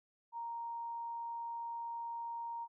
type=tone; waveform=sine; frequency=932.3 Hz; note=A#5; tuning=in tune; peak=-39 dBFS; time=0.32-2.68 s; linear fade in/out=50 ms; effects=none